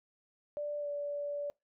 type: tone with pitch glide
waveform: sine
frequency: 587.3 to 578.2 Hz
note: D5 to D5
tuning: 0 to -27 cents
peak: -34 dBFS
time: 0.57-1.5 s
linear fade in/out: 0 ms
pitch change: -27 cents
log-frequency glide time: 0.79-0.88 s
effects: noise-tail reverb RT60 0.2 s tail -26 dB re dry